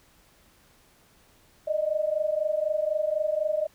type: tone pair together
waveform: sine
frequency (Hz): 600 / 624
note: D5 / D#5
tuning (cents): +37 / +5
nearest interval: minor second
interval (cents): 68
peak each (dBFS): -27 / -26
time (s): 1.67-3.67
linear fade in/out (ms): 10
effects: pink hiss -60 dBFS RMS until 3.74 s